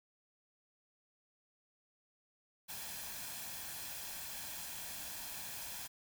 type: noise with comb filter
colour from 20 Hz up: white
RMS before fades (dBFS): -45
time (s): 2.68-5.88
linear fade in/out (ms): 20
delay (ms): 1.2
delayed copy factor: +0.5
effects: none